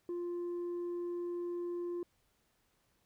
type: tone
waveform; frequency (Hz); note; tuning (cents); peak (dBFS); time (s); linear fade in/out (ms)
sine; 349.2; F4; 0; -33; 0.09-2.03; 2
effects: tanh soft clip ceiling -35 dBFS + pink hiss -75 dBFS RMS until 3.05 s